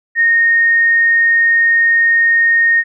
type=tone; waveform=sine; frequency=1850 Hz; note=A#6; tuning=14 cents flat; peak=-8 dBFS; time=0.15-2.84 s; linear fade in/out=50 ms; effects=none